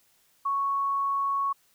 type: tone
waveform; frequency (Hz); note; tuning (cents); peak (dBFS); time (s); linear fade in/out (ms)
sine; 1108.7; C#6; 0; -24; 0.45-1.53; 10
effects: white hiss -65 dBFS RMS until 1.74 s